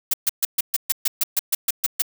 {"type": "noise bursts", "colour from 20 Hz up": "blue", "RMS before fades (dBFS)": -19, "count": 13, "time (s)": [0.11, 2.021], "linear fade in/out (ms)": 5, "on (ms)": 27, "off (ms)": 130, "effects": []}